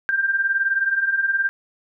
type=beating tone pair; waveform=sine; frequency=1568 / 1587 Hz; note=G6 / G6; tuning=0 / +21 cents; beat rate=19 Hz; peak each=-24 / -19 dBFS; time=0.09-1.49 s; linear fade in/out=0 ms; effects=none